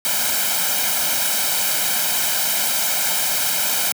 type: noise with comb filter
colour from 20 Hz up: white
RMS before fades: -20 dBFS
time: 0.05-3.92 s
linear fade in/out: 0 ms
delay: 1.3 ms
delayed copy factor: +0.7
effects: high-pass 200 Hz 12 dB/octave